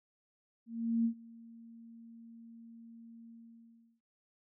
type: tone with ADSR envelope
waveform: sine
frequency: 230 Hz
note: A#3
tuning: 23 cents flat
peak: -26 dBFS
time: 0.66-4.01 s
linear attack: 390 ms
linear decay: 87 ms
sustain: -24 dB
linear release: 710 ms
effects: none